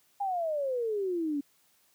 sine exponential sweep, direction down, 819 to 277.2 Hz, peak -28 dBFS, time 0.2-1.41 s, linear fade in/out 10 ms, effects white hiss -67 dBFS RMS until 1.94 s + high-pass 80 Hz 12 dB/octave

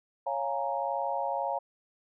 sine chord, Bb minor seventh, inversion first, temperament equal, 554.4 / 698.5 / 830.6 / 932.3 Hz, Db5 / F5 / Ab5 / Bb5, 0 / 0 / 0 / 0 cents, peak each -34 dBFS, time 0.26-1.59 s, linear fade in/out 10 ms, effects none

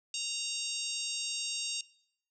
harmonic tone, 929 Hz, A#5, 6 cents flat, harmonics 3 / 4 / 5 / 6 / 7 / 8 / 9, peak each -39 / -40 / -41 / -42 / -42 / -43 / -44 dBFS, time 0.14-1.81 s, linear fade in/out 2 ms, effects noise-tail reverb RT60 0.7 s tail -22 dB re dry

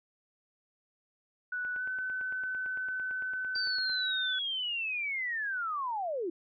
sine tone with pitch glide, 1480 to 1514.6 Hz, F#6 to F#6, 0 to +40 cents, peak -32 dBFS, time 1.52-4.39 s, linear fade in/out 5 ms, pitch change +40 cents, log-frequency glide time 1.75-1.86 s
click train, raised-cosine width 0.5 ms, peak -34 dBFS, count 21, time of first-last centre 1.65-3.897 s, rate 8.9 Hz
sine linear sweep, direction down, 4699 to 318.2 Hz, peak -31 dBFS, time 3.55-6.3 s, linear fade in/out 5 ms
effects none

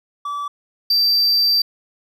triangle tone pair in turn, 1154 / 4679 Hz, D6 / D8, -31 / -7 cents, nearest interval 2 octaves, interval 2424 cents, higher second, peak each -21 / -12 dBFS, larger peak second, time 0.25-0.48 / 0.9-1.62 s, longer second, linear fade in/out 5 ms, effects none

